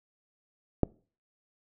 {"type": "clicks", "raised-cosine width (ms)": 2, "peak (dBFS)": [-9, -30], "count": 2, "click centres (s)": [0.833, 0.836], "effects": ["noise-tail reverb RT60 0.4 s tail -24 dB re dry"]}